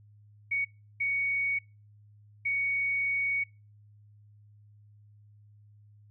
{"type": "tone bursts at uneven times", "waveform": "sine", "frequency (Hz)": 2234, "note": "C#7", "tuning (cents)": 13, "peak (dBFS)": -26, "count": 3, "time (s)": [[0.51, 0.65], [1, 1.59], [2.45, 3.44]], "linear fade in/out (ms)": 10, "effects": ["noise-tail reverb RT60 0.3 s tail -24 dB re dry", "added 104 Hz sine -54 dBFS peak until 6.1 s"]}